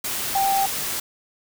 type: tone in noise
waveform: sine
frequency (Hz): 784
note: G5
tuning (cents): 0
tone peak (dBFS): -18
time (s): 0.35-0.66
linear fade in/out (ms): 5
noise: white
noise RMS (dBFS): -27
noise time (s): 0.04-1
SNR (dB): +6
effects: none